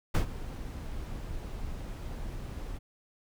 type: noise with ADSR envelope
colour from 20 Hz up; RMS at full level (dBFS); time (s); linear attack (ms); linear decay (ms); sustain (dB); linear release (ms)
brown; -21; 0.14-2.79; 11; 100; -17; 22
effects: none